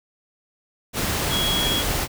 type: tone in noise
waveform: sine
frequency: 3322 Hz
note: G#7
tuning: in tune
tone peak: -22 dBFS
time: 1.29-1.84 s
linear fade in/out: 50 ms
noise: pink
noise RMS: -24 dBFS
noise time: 0.93-2.08 s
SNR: -1 dB
effects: none